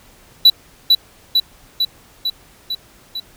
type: tone with echo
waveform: triangle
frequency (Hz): 3951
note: B7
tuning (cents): 0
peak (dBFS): -3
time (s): 0.45-0.5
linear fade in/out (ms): 5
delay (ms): 450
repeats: 6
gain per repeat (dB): -3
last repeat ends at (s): 3.2
effects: pink hiss -48 dBFS RMS until 3.36 s

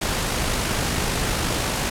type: noise with amplitude modulation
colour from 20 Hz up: pink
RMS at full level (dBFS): -22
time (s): 0.01-1.9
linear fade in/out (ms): 10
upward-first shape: sine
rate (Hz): 51.6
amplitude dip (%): 30
effects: low-pass 11000 Hz 12 dB/octave

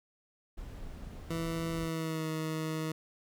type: noise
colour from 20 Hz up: brown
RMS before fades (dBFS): -44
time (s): 0.57-1.89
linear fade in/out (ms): 10
type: tone with pitch glide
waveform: 20% pulse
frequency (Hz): 164.81 to 158.1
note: E3 to D#3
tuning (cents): 0 to +28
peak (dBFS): -28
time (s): 1.3-2.92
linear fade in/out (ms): 5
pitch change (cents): -72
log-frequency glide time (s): 1.74-2.27
effects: none

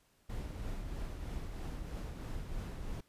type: noise with tremolo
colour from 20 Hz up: brown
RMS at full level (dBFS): -39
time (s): 0.29-3.01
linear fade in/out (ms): 10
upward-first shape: triangle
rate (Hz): 3.1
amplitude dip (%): 40
effects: pink hiss -71 dBFS RMS until 3.08 s + resampled to 32000 Hz

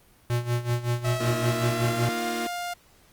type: tone with tremolo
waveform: square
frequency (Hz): 120.3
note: B2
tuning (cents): -45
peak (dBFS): -22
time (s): 0.3-2.09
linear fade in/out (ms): 0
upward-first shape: sine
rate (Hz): 5.3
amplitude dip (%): 80
type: tone with pitch glide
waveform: sawtooth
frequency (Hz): 649 to 703.7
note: E5 to F5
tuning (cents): -27 to +13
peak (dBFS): -26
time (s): 1.04-2.74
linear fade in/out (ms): 10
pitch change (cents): +140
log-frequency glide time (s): 1.43-2.21
type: chord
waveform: sawtooth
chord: Bb suspended fourth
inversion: none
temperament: just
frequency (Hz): 233.1 / 310.8 / 349.6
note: Bb3 / Eb4 / F4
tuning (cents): 0 / -2 / +2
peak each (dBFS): -28 / -34 / -28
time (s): 1.2-2.47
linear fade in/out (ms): 5
effects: pink hiss -58 dBFS RMS until 3.12 s + Opus 32 kbps

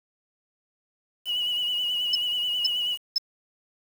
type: tone with vibrato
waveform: sine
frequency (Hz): 2930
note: F#7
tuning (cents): -18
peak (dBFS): -24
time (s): 1.25-2.98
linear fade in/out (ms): 50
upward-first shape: sine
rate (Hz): 9.3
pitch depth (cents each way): 38
type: tone bursts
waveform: sine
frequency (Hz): 5230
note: E8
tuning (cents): -15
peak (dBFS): -19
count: 3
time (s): 2.13-3.182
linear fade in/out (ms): 5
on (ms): 24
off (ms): 490
effects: 7-bit

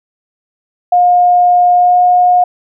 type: tone with pitch glide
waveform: sine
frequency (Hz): 713 to 718.8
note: F5 to F5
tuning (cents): +36 to +50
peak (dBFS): -5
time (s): 0.92-2.44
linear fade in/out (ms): 5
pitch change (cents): +14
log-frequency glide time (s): 1.74-2
effects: none

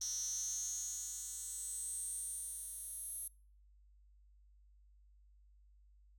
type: tone with high-pass filter sweep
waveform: 10% pulse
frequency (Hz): 246.9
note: B3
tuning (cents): 0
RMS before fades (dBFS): -43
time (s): 0.01-3.28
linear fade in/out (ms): 5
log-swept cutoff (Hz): 5700 to 11000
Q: 9.8
effects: noise-tail reverb RT60 0.5 s tail -26 dB re dry + added 50 Hz sine -62 dBFS peak until 6.18 s

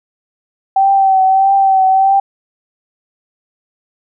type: tone with vibrato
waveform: sine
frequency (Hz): 772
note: G5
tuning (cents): -27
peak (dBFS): -7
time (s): 0.76-2.2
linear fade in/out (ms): 5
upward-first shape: triangle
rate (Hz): 1.6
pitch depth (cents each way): 36
effects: none

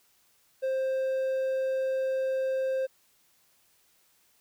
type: tone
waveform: triangle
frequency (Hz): 527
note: C5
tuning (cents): +12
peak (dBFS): -24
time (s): 0.62-2.87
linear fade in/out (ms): 20
effects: white hiss -66 dBFS RMS until 4.4 s

